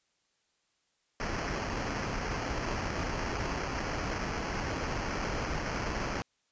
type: noise with sample-and-hold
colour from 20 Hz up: pink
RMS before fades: -34 dBFS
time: 1.2-6.22 s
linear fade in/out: 0 ms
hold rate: 3675 Hz
effects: white hiss -75 dBFS RMS until 6.51 s + resampled to 16000 Hz